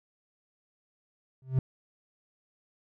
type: tone with exponential growth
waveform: triangle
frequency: 130.81 Hz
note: C3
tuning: in tune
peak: -16 dBFS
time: 1.42-1.59 s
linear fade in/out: 2 ms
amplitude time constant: 36 ms
effects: none